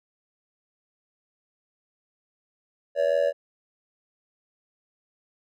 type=tone with amplitude modulation; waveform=triangle; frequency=568 Hz; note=C#5; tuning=42 cents sharp; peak=-14 dBFS; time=2.95-3.33 s; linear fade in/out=50 ms; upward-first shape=sine; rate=84.4 Hz; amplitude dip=90%; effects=none